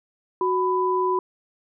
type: tone pair together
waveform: sine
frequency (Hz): 370 / 996.4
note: F#4 / B5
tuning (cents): 0 / +15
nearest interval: octave + perfect fourth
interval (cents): 1715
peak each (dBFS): -22 / -22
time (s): 0.41-1.19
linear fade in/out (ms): 2
effects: none